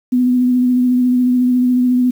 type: tone with vibrato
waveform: sine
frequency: 249.5 Hz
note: B3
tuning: 18 cents sharp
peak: -10 dBFS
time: 0.12-2.11 s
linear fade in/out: 10 ms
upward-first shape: triangle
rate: 14 Hz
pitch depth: 25 cents each way
effects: 7-bit